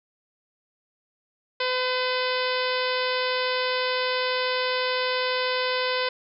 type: harmonic tone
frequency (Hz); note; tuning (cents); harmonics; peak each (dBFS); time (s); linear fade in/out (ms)
507; B4; +45; 1 / 2 / 3 / 4 / 5 / 6 / 7 / 8 / 9 / 10; -27 / -30 / -32 / -33 / -34 / -35 / -35 / -36 / -37 / -37; 1.6-6.09; 5
effects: none